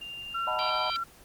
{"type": "tone", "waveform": "sine", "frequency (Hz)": 2794, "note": "F7", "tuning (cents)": 0, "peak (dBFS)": -37, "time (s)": [0.01, 0.7], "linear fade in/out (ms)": 5}
{"type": "tone with tremolo", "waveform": "sine", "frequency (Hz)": 1360, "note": "F6", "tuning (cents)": -46, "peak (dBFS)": -28, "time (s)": [0.34, 1.04], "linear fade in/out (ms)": 10, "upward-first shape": "triangle", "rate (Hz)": 3.2, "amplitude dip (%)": 35}
{"type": "chord", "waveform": "sine", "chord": "B dominant seventh", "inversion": "first", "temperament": "equal", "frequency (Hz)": [622.3, 740, 880, 987.8], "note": ["D#5", "F#5", "A5", "B5"], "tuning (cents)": [0, 0, 0, 0], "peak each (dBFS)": [-34, -35, -35, -33], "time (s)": [0.47, 0.9], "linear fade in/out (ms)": 2}
{"type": "harmonic tone", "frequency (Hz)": 784, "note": "G5", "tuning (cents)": 0, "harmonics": [3, 4, 5, 6], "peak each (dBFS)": [-37, -35, -38, -36], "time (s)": [0.59, 0.96], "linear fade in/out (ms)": 0}
{"effects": ["pink hiss -53 dBFS RMS until 1.24 s", "Opus 24 kbps"]}